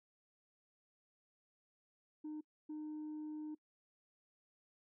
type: tone bursts at uneven times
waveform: sine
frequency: 305.5 Hz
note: D#4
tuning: 32 cents flat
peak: -40 dBFS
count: 2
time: 2.24-2.41 / 2.69-3.55 s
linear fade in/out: 10 ms
effects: noise-tail reverb RT60 0.1 s tail -25 dB re dry + tanh soft clip ceiling -41 dBFS